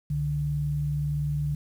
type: tone pair together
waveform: sine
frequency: 65.37 / 146.83 Hz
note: C2 / D3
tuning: -1 / 0 cents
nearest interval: octave + major second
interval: 1401 cents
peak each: -34 / -25 dBFS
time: 0.1-1.55 s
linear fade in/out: 5 ms
effects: 9-bit